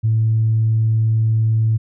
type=tone; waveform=sine; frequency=111.1 Hz; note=A2; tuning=17 cents sharp; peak=-12 dBFS; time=0.03-1.78 s; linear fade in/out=20 ms; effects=tanh soft clip ceiling -8 dBFS